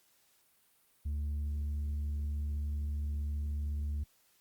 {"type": "tone with tanh clipping", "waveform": "sine", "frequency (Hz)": 73.42, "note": "D2", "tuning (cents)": 0, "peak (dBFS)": -33, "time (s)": [1.05, 4.04], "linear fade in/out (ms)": 10, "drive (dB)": 3, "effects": ["white hiss -69 dBFS RMS until 4.4 s", "Opus 48 kbps"]}